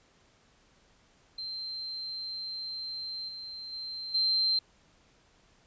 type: tone with level steps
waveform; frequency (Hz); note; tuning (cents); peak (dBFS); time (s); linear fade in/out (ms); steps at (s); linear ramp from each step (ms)
sine; 4133; C8; -22; -35 / -39 / -36 / -24; 1.38-4.59; 5; 3.28 / 3.72 / 4.14; 10
effects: pink hiss -64 dBFS RMS until 5.66 s + resampled to 16000 Hz